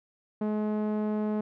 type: tone with low-pass filter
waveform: sawtooth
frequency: 212.4 Hz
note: G#3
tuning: 39 cents sharp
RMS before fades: -29 dBFS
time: 0.41-1.41 s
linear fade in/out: 5 ms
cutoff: 800 Hz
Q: 0.67
effects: none